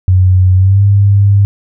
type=tone with pitch glide; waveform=sine; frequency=92.5 to 100.29 Hz; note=F#2 to G2; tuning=0 to +40 cents; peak=-4 dBFS; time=0.08-1.45 s; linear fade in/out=0 ms; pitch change=+140 cents; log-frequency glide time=0.55-0.82 s; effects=none